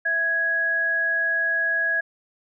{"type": "tone pair together", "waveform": "sine", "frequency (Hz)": [660, 1663], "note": ["E5", "G#6"], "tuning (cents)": [2, 2], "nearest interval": "octave + major third", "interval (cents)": 1600, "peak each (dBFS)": [-32, -20], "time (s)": [0.05, 2.01], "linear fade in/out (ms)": 10, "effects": []}